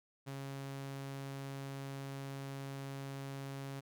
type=tone; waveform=sawtooth; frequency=137.2 Hz; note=C#3; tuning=17 cents flat; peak=-38 dBFS; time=0.26-3.81 s; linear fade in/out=20 ms; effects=none